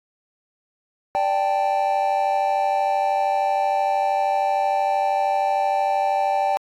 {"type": "chord", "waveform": "triangle", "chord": "D suspended fourth", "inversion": "none", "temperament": "equal with one note detuned", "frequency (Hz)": [587.3, 784, 877], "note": ["D5", "G5", "A5"], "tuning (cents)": [0, 0, -6], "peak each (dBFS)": [-23, -18, -24], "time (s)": [1.15, 6.57], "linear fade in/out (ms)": 0, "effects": ["AAC 64 kbps"]}